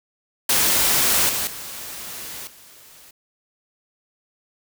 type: noise with level steps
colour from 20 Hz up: white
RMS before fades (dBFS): -18 / -24 / -34 / -47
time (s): 0.49-3.11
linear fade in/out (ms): 5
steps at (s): 1.29 / 1.47 / 2.47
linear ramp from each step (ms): 2
effects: none